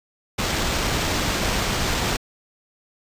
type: noise with sample-and-hold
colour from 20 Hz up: pink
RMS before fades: -23 dBFS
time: 0.38-2.17 s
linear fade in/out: 10 ms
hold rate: 11025 Hz
effects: resampled to 32000 Hz